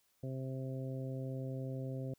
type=harmonic tone; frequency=131.8 Hz; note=C3; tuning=13 cents sharp; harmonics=1 / 2 / 3 / 4 / 5; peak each=-39 / -45 / -49 / -47 / -54 dBFS; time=0.23-2.14 s; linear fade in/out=5 ms; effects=white hiss -75 dBFS RMS until 2.18 s